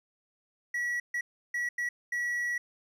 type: tone bursts at uneven times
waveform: triangle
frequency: 1932 Hz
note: B6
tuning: 39 cents flat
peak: -27 dBFS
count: 5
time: 0.74-1 / 1.14-1.21 / 1.54-1.69 / 1.78-1.89 / 2.12-2.58 s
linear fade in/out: 5 ms
effects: none